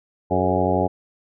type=harmonic tone with a mistuned harmonic; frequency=92 Hz; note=F#2; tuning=9 cents flat; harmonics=1 / 2 / 3 / 4 / 5 / 6 / 7 / 8 / 9; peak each=-26 / -26 / -26 / -26 / -26 / -26 / -26 / -26 / -26 dBFS; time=0.3-0.88 s; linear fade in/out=20 ms; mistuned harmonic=5; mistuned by=-62 cents; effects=none